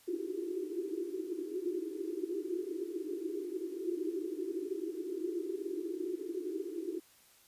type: band-pass noise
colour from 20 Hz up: white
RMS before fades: -38 dBFS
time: 0.07-7 s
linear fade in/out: 10 ms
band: 320 to 390 Hz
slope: 96 dB/octave
effects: white hiss -63 dBFS RMS until 7.47 s + resampled to 32000 Hz